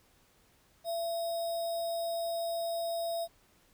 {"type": "tone with sample-and-hold", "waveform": "sine", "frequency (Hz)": 673, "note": "E5", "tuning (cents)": 36, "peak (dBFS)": -31, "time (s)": [0.84, 3.28], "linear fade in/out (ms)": 50, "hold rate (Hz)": 4410, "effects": ["pink hiss -66 dBFS RMS until 3.73 s"]}